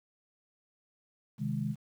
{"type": "chord", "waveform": "sine", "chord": "Ab major", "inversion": "first", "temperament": "equal", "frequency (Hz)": [130.81, 155.56, 207.7], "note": ["C3", "Eb3", "Ab3"], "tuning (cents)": [0, 0, 0], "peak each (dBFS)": [-35, -35, -34], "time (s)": [1.38, 1.76], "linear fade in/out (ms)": 50, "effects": ["10-bit"]}